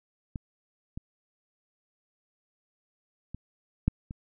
clicks, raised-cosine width 5 ms, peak -22 / -24 / -25 / -10 / -26 dBFS, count 5, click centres 0.358 / 0.975 / 3.346 / 3.88 / 4.109 s, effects none

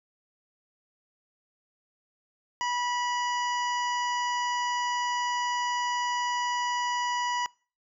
harmonic tone, 976 Hz, B5, 21 cents flat, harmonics 1 / 2 / 3 / 5 / 6 / 7, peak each -28 / -34 / -38 / -42 / -44 / -45 dBFS, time 2.61-7.46 s, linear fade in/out 0 ms, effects noise-tail reverb RT60 0.4 s tail -25 dB re dry

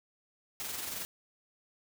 white noise with amplitude modulation, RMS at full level -37 dBFS, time 0.6-1.05 s, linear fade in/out 0 ms, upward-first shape sine, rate 22.2 Hz, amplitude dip 40%, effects none

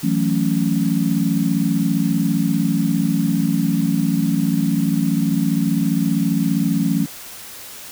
sine chord, F# minor seventh, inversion third, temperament equal, 164.81 / 185 / 220 / 277.2 Hz, E3 / F#3 / A3 / C#4, 0 / 0 / 0 / 0 cents, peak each -21 dBFS, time 0.03-7.06 s, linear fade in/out 10 ms, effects white hiss -36 dBFS RMS until 7.91 s

